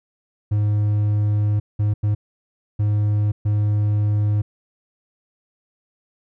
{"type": "tone bursts at uneven times", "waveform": "triangle", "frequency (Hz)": 104.5, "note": "G#2", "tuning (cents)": 11, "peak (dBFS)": -14, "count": 5, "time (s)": [[0.51, 1.6], [1.79, 1.94], [2.03, 2.15], [2.79, 3.32], [3.45, 4.42]], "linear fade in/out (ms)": 10, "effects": []}